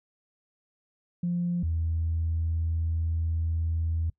sine tone pair in turn, 174.61 / 81.91 Hz, F3 / E2, 0 / -10 cents, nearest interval octave + minor second, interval 1310 cents, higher first, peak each -24 dBFS, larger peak neither, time 1.23-1.63 / 1.63-4.1 s, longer second, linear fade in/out 5 ms, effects noise-tail reverb RT60 0.1 s tail -24 dB re dry + tanh soft clip ceiling -20 dBFS

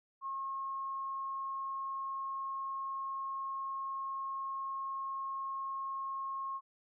sine tone, 1081 Hz, C#6, 44 cents flat, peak -36 dBFS, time 0.21-6.61 s, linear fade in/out 50 ms, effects none

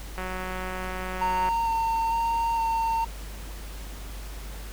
click train, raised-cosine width 0.5 ms, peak -19 dBFS, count 243, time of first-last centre 0.18-1.488 s, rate 185 Hz
triangle tone with vibrato, 915 Hz, A#5, 32 cents flat, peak -21 dBFS, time 1.21-3.05 s, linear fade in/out 10 ms, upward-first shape square, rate 1.1 Hz, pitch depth 11 cents each way
effects added 50 Hz sine -36 dBFS peak until 4.72 s + pink hiss -44 dBFS RMS until 4.72 s

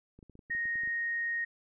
clicks, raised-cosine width 3 ms, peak -40 dBFS, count 11, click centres 0.19 / 0.228 / 0.297 / 0.354 / 0.392 / 0.499 / 0.55 / 0.655 / 0.756 / 0.835 / 0.875 s
sine tone, 1864.7 Hz, A#6, in tune, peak -30 dBFS, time 0.5-1.45 s, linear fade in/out 10 ms
effects none

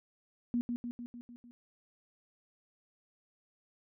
sine tone with echo, 240 Hz, B3, 49 cents flat, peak -28 dBFS, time 0.54-0.61 s, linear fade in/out 0 ms, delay 150 ms, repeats 6, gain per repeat -4 dB, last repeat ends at 1.51 s, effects none

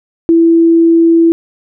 sine tone, 332.2 Hz, E4, 13 cents sharp, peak -4 dBFS, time 0.29-1.32 s, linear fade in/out 0 ms, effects none

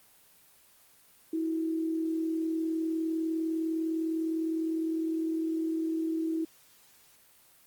sine tone pair together, 322.8 / 362.6 Hz, E4 / F#4, -36 / -35 cents, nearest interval major second, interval 201 cents, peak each -28 / -40 dBFS, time 1.33-6.45 s, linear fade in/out 5 ms, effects white hiss -60 dBFS RMS until 7.66 s + Opus 24 kbps

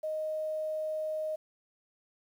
sine tone with quantisation, 622.3 Hz, D#5, in tune, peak -31 dBFS, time 0.03-1.36 s, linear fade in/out 10 ms, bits 10, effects none

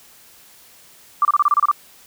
sine tone bursts, 1174.7 Hz, D6, in tune, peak -11 dBFS, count 9, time 1.22-1.714 s, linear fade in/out 2 ms, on 30 ms, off 28 ms, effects white hiss -48 dBFS RMS until 2.06 s

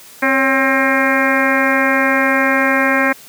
harmonic tone with a mistuned harmonic, 266.5 Hz, C4, 32 cents sharp, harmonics 1 / 2 / 3 / 4 / 5 / 6 / 7 / 8 / 9, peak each -18 / -19 / -24 / -21 / -24 / -18 / -20 / -21 / -24 dBFS, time 0.22-3.13 s, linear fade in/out 10 ms, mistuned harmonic 2, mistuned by +56 cents, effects white hiss -40 dBFS RMS until 3.28 s + high-pass 100 Hz 12 dB/octave

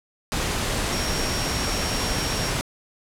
sine tone in noise, 5570 Hz, F8, 5 cents flat, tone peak -31 dBFS, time 0.92-2.5 s, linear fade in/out 0 ms, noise pink, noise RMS -25 dBFS, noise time 0.32-2.61 s, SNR -9 dB, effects low-pass 10000 Hz 12 dB/octave

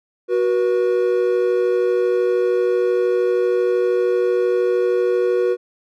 triangle tone pair together, 370 / 482.9 Hz, F#4 / B4, 0 / -39 cents, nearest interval perfect fourth, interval 461 cents, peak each -16 dBFS, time 0.28-5.57 s, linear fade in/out 50 ms, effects none

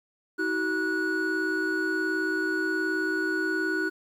triangle tone cluster, 319.2 / 377.9 / 1467 Hz, D#4 / F#4 / F#6, +44 / +37 / -15 cents, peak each -28 / -29 / -26 dBFS, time 0.38-3.9 s, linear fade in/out 20 ms, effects 10-bit

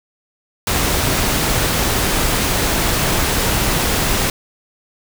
pink noise, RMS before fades -17 dBFS, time 0.67-4.3 s, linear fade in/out 2 ms, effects none

